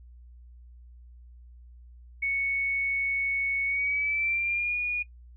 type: tone with pitch glide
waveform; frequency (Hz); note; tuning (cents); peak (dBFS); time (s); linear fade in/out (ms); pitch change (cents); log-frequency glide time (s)
sine; 2217 to 2446; C#7 to D#7; 0 to -30; -25; 2.22-5.03; 10; +170; 3.65-4.77
effects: noise-tail reverb RT60 0.1 s tail -19 dB re dry + added 60 Hz sine -47 dBFS peak until 5.36 s